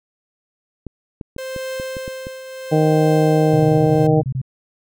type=clicks; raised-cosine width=3 ms; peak=-18 dBFS; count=8; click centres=0.867 / 1.212 / 1.364 / 1.563 / 1.799 / 1.968 / 2.079 / 2.269 s
type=tone with tremolo; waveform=45% pulse; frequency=523.3 Hz; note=C5; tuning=in tune; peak=-24 dBFS; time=1.38-4.07 s; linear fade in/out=5 ms; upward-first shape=triangle; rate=0.71 Hz; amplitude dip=65%
type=harmonic tone; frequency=155.56 Hz; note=D#3; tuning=in tune; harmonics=1 / 2 / 3 / 4 / 5; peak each=-16 / -19 / -17 / -22 / -23 dBFS; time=2.71-4.22 s; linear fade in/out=20 ms
type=tone bursts; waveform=sine; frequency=130.81 Hz; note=C3; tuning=in tune; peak=-19 dBFS; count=10; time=3.53-4.416 s; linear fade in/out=5 ms; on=67 ms; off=24 ms
effects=none